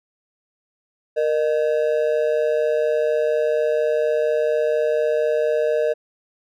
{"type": "ring-modulated tone", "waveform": "triangle", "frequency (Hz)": 539, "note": "C#5", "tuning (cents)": -49, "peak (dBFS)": -12, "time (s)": [1.16, 5.94], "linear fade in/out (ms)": 20, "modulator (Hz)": 72.1, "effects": []}